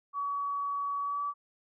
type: tone with pitch glide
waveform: sine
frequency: 1133 to 1149.5 Hz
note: C#6 to D6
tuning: +37 to -37 cents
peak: -30 dBFS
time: 0.13-1.34 s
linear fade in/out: 50 ms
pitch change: +26 cents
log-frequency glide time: 1.01-1.23 s
effects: none